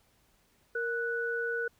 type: tone pair together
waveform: sine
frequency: 466.2 / 1480.1 Hz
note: A#4 / F#6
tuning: 0 / 0 cents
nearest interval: octave + minor sixth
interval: 2000 cents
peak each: -33 / -32 dBFS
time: 0.75-1.68 s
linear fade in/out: 5 ms
effects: pink hiss -68 dBFS RMS until 1.79 s